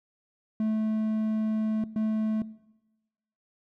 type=tone bursts at uneven times; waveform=triangle; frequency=217.6 Hz; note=A3; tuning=19 cents flat; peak=-22 dBFS; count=2; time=0.6-1.84 / 1.96-2.42 s; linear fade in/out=2 ms; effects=noise-tail reverb RT60 1.0 s tail -19 dB re dry